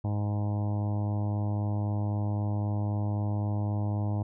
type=harmonic tone; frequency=103.83 Hz; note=G#2; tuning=in tune; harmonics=1 / 2 / 3 / 4 / 5 / 6 / 7 / 8 / 9 / 10; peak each=-27 / -36 / -39 / -50 / -47 / -44 / -46 / -46 / -49 / -55 dBFS; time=0.04-4.23 s; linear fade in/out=5 ms; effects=none